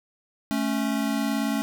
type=tone pair together; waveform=square; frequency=218.3 / 276.6 Hz; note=A3 / C#4; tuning=-13 / -4 cents; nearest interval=major third; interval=409 cents; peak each=-27 dBFS; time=0.51-1.62 s; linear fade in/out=0 ms; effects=none